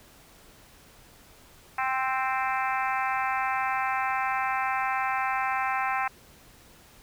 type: harmonic tone with a mistuned harmonic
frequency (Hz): 261.6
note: C4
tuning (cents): 0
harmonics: 3 / 4 / 5 / 6 / 7 / 8 / 9 / 10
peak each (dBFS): -29 / -31 / -33 / -35 / -36 / -37 / -38 / -39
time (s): 1.78-6.08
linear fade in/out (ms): 5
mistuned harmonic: 5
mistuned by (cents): +17
effects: pink hiss -54 dBFS RMS until 7.02 s